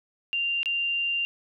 sine tone with dropouts, 2784 Hz, F7, 6 cents flat, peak -24 dBFS, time 0.33-1.25 s, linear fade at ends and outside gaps 0 ms, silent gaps 0.631-0.658 s, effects none

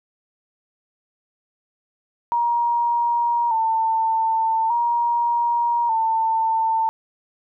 sine tone with vibrato, 920 Hz, A#5, 23 cents flat, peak -17 dBFS, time 2.32-6.89 s, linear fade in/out 0 ms, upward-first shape square, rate 0.42 Hz, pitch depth 48 cents each way, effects none

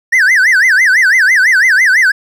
triangle tone with vibrato, 1760 Hz, A6, in tune, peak -4 dBFS, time 0.12-2.12 s, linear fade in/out 10 ms, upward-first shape sine, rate 6 Hz, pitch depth 290 cents each way, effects none

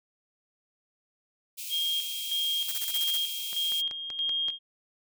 white high-pass noise, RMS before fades -38 dBFS, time 1.57-3.82 s, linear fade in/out 20 ms, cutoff 2300 Hz, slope 96 dB/octave
sine tone with tremolo, 3232 Hz, G#7, 48 cents flat, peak -26 dBFS, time 1.69-4.59 s, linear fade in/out 50 ms, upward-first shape square, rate 1.6 Hz, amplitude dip 60%
blue noise bursts, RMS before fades -32 dBFS, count 8, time 2.68-3.172 s, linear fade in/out 5 ms, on 37 ms, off 28 ms
click train, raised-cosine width 0.2 ms, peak -24 dBFS, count 6, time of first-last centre 3.53-4.484 s, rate 5.24 Hz
effects none

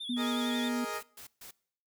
triangle tone with vibrato, 3480 Hz, A7, 20 cents flat, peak -36 dBFS, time 0-0.69 s, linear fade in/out 10 ms, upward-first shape sine, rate 11 Hz, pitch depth 76 cents each way
sine tone, 244 Hz, B3, 21 cents flat, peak -30 dBFS, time 0.09-0.85 s, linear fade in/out 10 ms
15% pulse chord, Ab suspended second, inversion none, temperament equal, 415.3 / 466.2 / 622.3 Hz, Ab4 / Bb4 / Eb5, 0 / 0 / 0 cents, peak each -33 dBFS, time 0.16-1.02 s, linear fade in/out 50 ms
white noise bursts, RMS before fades -48 dBFS, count 3, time 0.93-1.51 s, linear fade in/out 5 ms, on 100 ms, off 140 ms
effects noise-tail reverb RT60 0.6 s tail -23 dB re dry

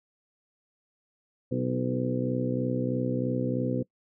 harmonic tone with a mistuned harmonic, 63.1 Hz, B1, 38 cents sharp, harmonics 2 / 3 / 4 / 5 / 6 / 7 / 8, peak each -31 / -35 / -30 / -36 / -38 / -38 / -33 dBFS, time 1.51-3.83 s, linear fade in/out 10 ms, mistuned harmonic 6, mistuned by -27 cents, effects noise-tail reverb RT60 0.1 s tail -23 dB re dry

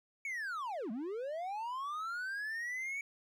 triangle linear two-way sweep, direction down then up, 2264 to 201.1 to 2264 Hz, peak -35 dBFS, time 0.25-3.01 s, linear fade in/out 2 ms, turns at 0.91 s, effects none

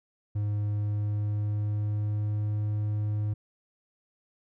triangle tone with pitch glide, 103.83 to 105.22 Hz, G#2 to G#2, 0 to +23 cents, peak -24 dBFS, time 0.35-3.34 s, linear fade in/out 10 ms, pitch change +23 cents, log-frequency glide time 0.6-2.58 s, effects none

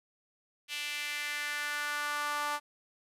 sawtooth tone with high-pass filter sweep, 293.7 Hz, D4, in tune, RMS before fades -35 dBFS, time 0.68-2.6 s, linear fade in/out 50 ms, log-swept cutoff 2700 to 1000 Hz, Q 2.7, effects resampled to 32000 Hz + 10-bit

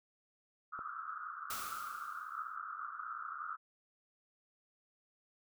pink band-pass noise, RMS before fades -44 dBFS, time 0.72-3.57 s, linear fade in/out 20 ms, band 1200 to 1400 Hz, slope 96 dB/octave
click, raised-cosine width 1 ms, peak -36 dBFS, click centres 0.791 s
white noise with exponential decay, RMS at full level -41 dBFS, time 1.5-2.56 s, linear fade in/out 5 ms, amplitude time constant 230 ms
effects none

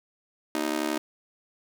sawtooth tone with amplitude modulation, 311.1 Hz, D#4, in tune, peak -18 dBFS, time 0.55-0.98 s, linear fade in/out 0 ms, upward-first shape sine, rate 71.6 Hz, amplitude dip 100%, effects none

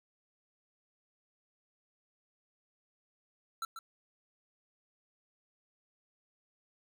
square tone with echo, 1338 Hz, E6, 25 cents sharp, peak -35 dBFS, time 3.62-3.65 s, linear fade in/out 2 ms, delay 140 ms, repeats 1, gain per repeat -8 dB, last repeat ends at 3.79 s, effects 12-bit

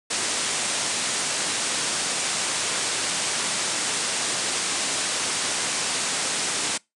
white low-pass noise, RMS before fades -26 dBFS, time 0.1-6.78 s, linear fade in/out 10 ms, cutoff 9600 Hz, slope 96 dB/octave, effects noise-tail reverb RT60 0.2 s tail -24 dB re dry + high-pass 150 Hz 12 dB/octave

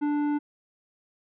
sine tone with tanh clipping, 293.7 Hz, D4, in tune, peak -25 dBFS, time 0.01-0.39 s, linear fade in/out 20 ms, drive 11 dB, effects none

